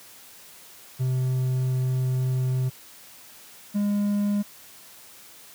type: tone pair in turn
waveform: triangle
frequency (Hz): 128.8 / 204.5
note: C3 / G#3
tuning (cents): -27 / -26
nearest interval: minor sixth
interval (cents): 801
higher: second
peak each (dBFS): -19 / -19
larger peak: neither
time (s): 0.99-2.7 / 3.74-4.43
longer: first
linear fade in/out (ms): 20
effects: white hiss -48 dBFS RMS until 5.54 s + high-pass 80 Hz 12 dB/octave